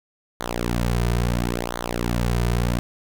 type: tone with flanger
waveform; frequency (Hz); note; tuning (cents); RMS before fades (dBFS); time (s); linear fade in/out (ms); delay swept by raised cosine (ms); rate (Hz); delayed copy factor
sawtooth; 59.3; A#1; +30; -23; 0.4-2.79; 0; 0.38 to 3.68; 0.73; -0.95
effects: none